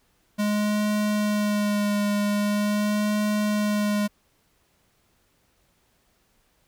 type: tone with vibrato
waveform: square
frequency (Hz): 207.7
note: G#3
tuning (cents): 0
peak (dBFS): -22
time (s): 0.38-4.08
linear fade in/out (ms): 20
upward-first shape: sine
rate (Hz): 0.43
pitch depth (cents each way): 19
effects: pink hiss -66 dBFS RMS until 6.67 s